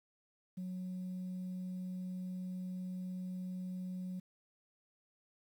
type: tone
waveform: sine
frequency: 183.7 Hz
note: F#3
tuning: 12 cents flat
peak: -37 dBFS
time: 0.57-4.2 s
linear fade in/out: 10 ms
effects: tanh soft clip ceiling -37 dBFS + 11-bit